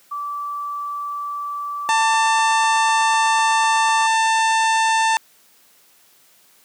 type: tone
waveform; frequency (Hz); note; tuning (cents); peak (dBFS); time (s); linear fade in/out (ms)
sine; 1160; D6; -22; -24; 0.11-4.07; 10
type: harmonic tone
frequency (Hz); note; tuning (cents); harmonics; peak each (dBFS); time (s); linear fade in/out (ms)
892; A5; +23; 1 / 2 / 3 / 4 / 5 / 6 / 7 / 8 / 9 / 10; -16 / -22 / -26 / -29 / -33 / -36 / -32 / -37 / -36 / -35; 1.89-5.17; 0
effects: white hiss -54 dBFS RMS until 6.64 s + high-pass 150 Hz 12 dB/octave